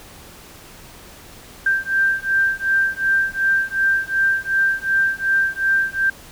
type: beating tone pair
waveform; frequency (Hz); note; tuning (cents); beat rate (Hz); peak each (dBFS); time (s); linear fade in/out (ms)
sine; 1575 / 1577.7; G6 / G6; +8 / +11; 2.7; -19; 1.66-6.1; 5
effects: pink hiss -42 dBFS RMS until 6.31 s